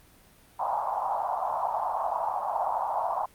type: band-pass noise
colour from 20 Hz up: white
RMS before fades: -29 dBFS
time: 0.59-3.26 s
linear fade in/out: 10 ms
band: 680 to 1000 Hz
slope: 48 dB/octave
effects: pink hiss -57 dBFS RMS until 3.34 s + Opus 32 kbps